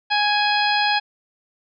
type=harmonic tone with a mistuned harmonic; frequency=830.6 Hz; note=G#5; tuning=in tune; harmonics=1 / 2 / 3 / 4 / 5 / 6; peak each=-20 / -23 / -25 / -26 / -27 / -28 dBFS; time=0.1-1 s; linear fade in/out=20 ms; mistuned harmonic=3; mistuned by=+20 cents; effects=none